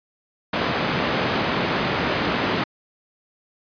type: band-pass noise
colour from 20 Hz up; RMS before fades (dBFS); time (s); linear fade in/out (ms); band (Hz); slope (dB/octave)
pink; -23; 0.53-2.64; 5; 150 to 3200; 12
effects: resampled to 11025 Hz